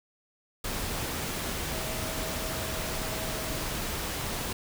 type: tone in noise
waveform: sine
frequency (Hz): 640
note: D#5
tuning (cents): +49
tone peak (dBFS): -41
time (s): 1.72-3.64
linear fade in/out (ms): 5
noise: pink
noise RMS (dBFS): -33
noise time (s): 0.64-4.53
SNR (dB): -11
effects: none